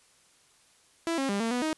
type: tone with pitch steps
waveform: sawtooth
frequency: 332.6 / 270.5 / 200.3 / 227.9 / 246.2 / 313.4 Hz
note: E4 / C#4 / G3 / A#3 / B3 / D#4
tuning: +16 / -42 / +38 / -39 / -5 / +13 cents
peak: -23 dBFS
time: 1.07-1.73 s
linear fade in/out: 0 ms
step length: 110 ms
effects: white hiss -62 dBFS RMS until 1.77 s + resampled to 24000 Hz